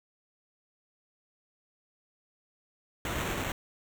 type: noise with sample-and-hold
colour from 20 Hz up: pink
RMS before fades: -33 dBFS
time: 3.05-3.52 s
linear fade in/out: 2 ms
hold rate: 4900 Hz
effects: none